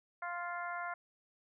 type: harmonic tone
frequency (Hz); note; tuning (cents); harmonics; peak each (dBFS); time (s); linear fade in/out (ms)
349.2; F4; 0; 2 / 3 / 4 / 5 / 6; -42 / -43 / -42 / -48 / -49; 0.22-0.94; 5
effects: none